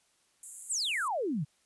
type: high-pass noise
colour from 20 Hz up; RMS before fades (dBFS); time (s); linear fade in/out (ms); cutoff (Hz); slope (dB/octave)
pink; -43; 0.43-1.08; 2; 7100; 96
type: exponential sweep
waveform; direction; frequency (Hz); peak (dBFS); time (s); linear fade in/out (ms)
sine; down; 9290 to 130.81; -29; 0.69-1.45; 20
effects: white hiss -70 dBFS RMS until 1.65 s + resampled to 24000 Hz